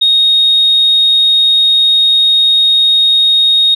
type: tone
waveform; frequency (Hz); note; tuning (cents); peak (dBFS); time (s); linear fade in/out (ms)
sine; 3729; A#7; 0; -5; 0.01-3.75; 10
effects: tanh soft clip ceiling -1 dBFS